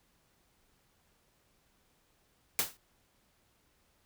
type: noise with exponential decay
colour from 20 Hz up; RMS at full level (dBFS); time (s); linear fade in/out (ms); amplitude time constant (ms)
white; -26; 2.59-2.77; 0; 38
effects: pink hiss -71 dBFS RMS until 4.05 s